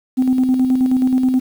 sine tone with tremolo, 257 Hz, C4, 31 cents flat, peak -9 dBFS, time 0.17-1.4 s, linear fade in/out 20 ms, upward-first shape square, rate 9.4 Hz, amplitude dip 45%, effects tanh soft clip ceiling -8 dBFS + 7-bit

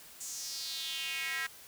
square tone with high-pass filter sweep, 146.83 Hz, D3, in tune, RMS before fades -38 dBFS, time 0.2-1.47 s, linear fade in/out 10 ms, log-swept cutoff 7400 to 1700 Hz, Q 3.6, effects white hiss -53 dBFS RMS until 1.67 s

